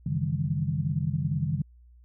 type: tone cluster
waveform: sine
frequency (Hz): 92.3 / 137.7 / 155.2 / 166.1 / 199.6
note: F#2 / C#3 / D#3 / E3 / G3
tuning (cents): -4 / -11 / -4 / +13 / +32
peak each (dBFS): -35 / -29 / -29 / -34 / -36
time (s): 0.06-1.62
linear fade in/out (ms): 5
effects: added 60 Hz sine -51 dBFS peak until 2.04 s